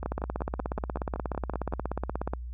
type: two click trains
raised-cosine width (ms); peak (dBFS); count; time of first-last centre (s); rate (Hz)
1; -20 / -16; 10 / 39; 0.03-1.725 / 0.06-2.335; 5.31 / 16.7
effects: added 60 Hz sine -35 dBFS peak until 2.53 s